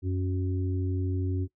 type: harmonic tone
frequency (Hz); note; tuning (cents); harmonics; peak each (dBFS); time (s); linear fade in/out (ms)
92.5; F#2; 0; 1 / 3 / 4; -27 / -34 / -37; 0.02-1.48; 50
effects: noise-tail reverb RT60 0.1 s tail -18 dB re dry